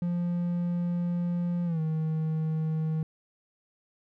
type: tone with pitch glide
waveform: triangle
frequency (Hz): 174.4 to 158.09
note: F3 to D#3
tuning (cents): -2 to +28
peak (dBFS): -24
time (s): 0.02-3.03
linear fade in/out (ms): 2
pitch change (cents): -170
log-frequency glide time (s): 1.65-1.8
effects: none